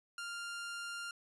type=tone; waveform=sawtooth; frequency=1396.9 Hz; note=F6; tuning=in tune; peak=-37 dBFS; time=0.18-1.11 s; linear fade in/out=2 ms; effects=resampled to 24000 Hz